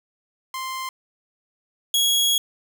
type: tone pair in turn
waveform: sawtooth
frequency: 1046.5 / 3322 Hz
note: C6 / G#7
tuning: 0 / 0 cents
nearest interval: octave + minor sixth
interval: 2000 cents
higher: second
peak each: -24 / -14 dBFS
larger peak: second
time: 0.54-0.89 / 1.94-2.38 s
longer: second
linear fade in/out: 2 ms
effects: none